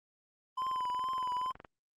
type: tone with vibrato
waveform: triangle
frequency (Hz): 1016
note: B5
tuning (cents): +49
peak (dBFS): -30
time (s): 0.57-1.52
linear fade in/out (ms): 10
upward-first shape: triangle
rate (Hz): 2.3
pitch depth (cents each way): 53
type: click train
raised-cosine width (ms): 0.5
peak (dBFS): -32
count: 23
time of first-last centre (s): 0.62-1.648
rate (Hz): 21.4
effects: Opus 24 kbps